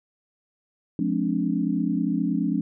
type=chord; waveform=sine; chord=D half-diminished seventh; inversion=first; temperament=just; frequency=176.2 / 211.4 / 264.3 / 293.7 Hz; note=F3 / Ab3 / C4 / D4; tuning=+16 / +31 / +18 / 0 cents; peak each=-27 dBFS; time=0.99-2.61 s; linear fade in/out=2 ms; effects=none